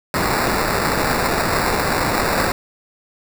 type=noise with sample-and-hold; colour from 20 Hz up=violet; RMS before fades=-19 dBFS; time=0.14-2.52 s; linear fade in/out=0 ms; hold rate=3150 Hz; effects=none